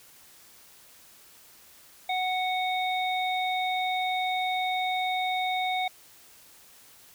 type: harmonic tone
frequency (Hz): 740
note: F#5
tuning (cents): 0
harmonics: 1 / 3 / 5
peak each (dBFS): -27 / -32 / -34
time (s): 2.09-5.88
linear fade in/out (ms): 5
effects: white hiss -54 dBFS RMS until 7.14 s